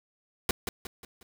pink noise with echo, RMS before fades -26 dBFS, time 0.49-0.51 s, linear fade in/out 2 ms, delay 180 ms, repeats 4, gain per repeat -7 dB, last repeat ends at 1.23 s, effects none

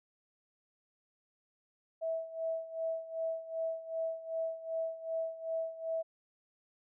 sine tone with tremolo, 652 Hz, E5, 19 cents flat, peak -31 dBFS, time 2.01-6.03 s, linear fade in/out 20 ms, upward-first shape sine, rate 2.6 Hz, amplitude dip 80%, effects none

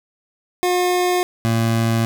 25% pulse tone pair in turn, 359.3 / 114.12 Hz, F4 / A#2, +49 / -36 cents, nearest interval octave + minor sixth, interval 1985 cents, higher first, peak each -12 dBFS, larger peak neither, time 0.63-1.23 / 1.45-2.05 s, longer neither, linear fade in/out 0 ms, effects none

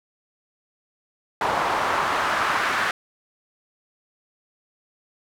pink noise with band-pass filter sweep, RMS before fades -23 dBFS, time 1.41-2.91 s, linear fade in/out 2 ms, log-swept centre 930 to 1500 Hz, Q 1.8, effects none

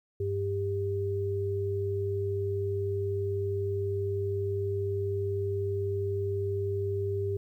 sine tone pair together, 98 / 397.6 Hz, G2 / G4, 0 / +25 cents, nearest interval 2 octaves, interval 2425 cents, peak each -31 / -30 dBFS, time 0.2-7.37 s, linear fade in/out 5 ms, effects 11-bit

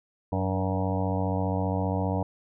harmonic tone with a mistuned harmonic, 95 Hz, F#2, 46 cents sharp, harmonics 1 / 2 / 3 / 5 / 6 / 7 / 8 / 9 / 10, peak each -28 / -31 / -33 / -35 / -36 / -36 / -37 / -38 / -38 dBFS, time 0.32-2.23 s, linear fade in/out 5 ms, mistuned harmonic 2, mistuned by -52 cents, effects none

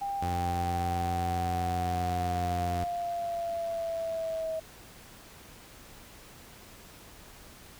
sine linear sweep, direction down, 800 to 640 Hz, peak -30 dBFS, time 0.01-4.6 s, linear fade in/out 10 ms
sawtooth tone, 87.7 Hz, F2, 8 cents sharp, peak -27 dBFS, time 0.22-2.84 s, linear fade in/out 5 ms
click train, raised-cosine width 0.2 ms, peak -36 dBFS, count 261, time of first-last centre 1.88-4.429 s, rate 102 Hz
effects pink hiss -51 dBFS RMS until 7.79 s

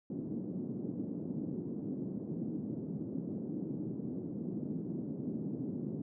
white band-pass noise, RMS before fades -39 dBFS, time 0.1-6.02 s, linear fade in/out 5 ms, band 150 to 300 Hz, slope 24 dB/octave, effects none

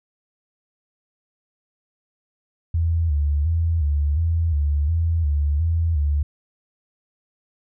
sine tone with vibrato, 77.78 Hz, D#2, in tune, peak -17 dBFS, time 2.74-6.23 s, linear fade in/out 5 ms, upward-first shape square, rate 1.4 Hz, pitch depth 110 cents each way, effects none

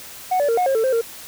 sine tone with pitch steps, 738 / 577 / 461.1 / 725 / 538 / 446.6 / 523 / 460.9 Hz, F#5 / D5 / A#4 / F#5 / C5 / A4 / C5 / A#4, -5 / -31 / -19 / -35 / +48 / +26 / -1 / -20 cents, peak -13 dBFS, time 0.31-1.014 s, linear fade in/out 10 ms, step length 88 ms, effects tanh soft clip ceiling -15 dBFS + white hiss -38 dBFS RMS until 1.27 s

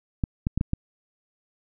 clicks, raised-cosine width 5 ms, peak -11 dBFS, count 5, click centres 0.238 / 0.469 / 0.576 / 0.611 / 0.734 s, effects none

